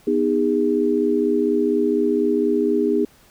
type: chord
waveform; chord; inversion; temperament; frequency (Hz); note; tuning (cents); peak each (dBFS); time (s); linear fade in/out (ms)
sine; G# minor; first; equal with one note detuned; 246.9 / 311.1 / 406.8; B3 / D#4 / G#4; 0 / 0 / -36; -22 / -21 / -19; 0.07-3.05; 5
effects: pink hiss -53 dBFS RMS until 3.3 s